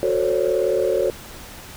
sine tone cluster, 367.6 / 444.3 / 526 / 565 Hz, F#4 / A4 / C5 / C#5, -11 / +17 / +9 / +33 cents, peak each -22 dBFS, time 0.03-1.1 s, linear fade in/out 0 ms, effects tanh soft clip ceiling -9 dBFS + pink hiss -39 dBFS RMS until 1.76 s

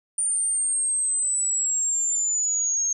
sine linear sweep, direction down, 9100 to 6430 Hz, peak -21 dBFS, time 0.18-2.93 s, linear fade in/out 5 ms, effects none

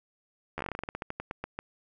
slowing click train, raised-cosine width 0.5 ms, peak -19 dBFS, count 19, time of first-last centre 0.58-1.59 s, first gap 12 ms, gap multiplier 1.16, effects none

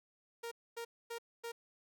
sawtooth tone bursts, 466.2 Hz, A#4, in tune, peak -37 dBFS, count 4, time 0.43-1.52 s, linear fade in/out 10 ms, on 85 ms, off 250 ms, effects none

